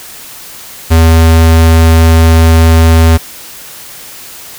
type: tone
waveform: square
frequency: 81.6 Hz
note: E2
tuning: 17 cents flat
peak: -3 dBFS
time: 0.9-3.18 s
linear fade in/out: 20 ms
effects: white hiss -29 dBFS RMS until 4.58 s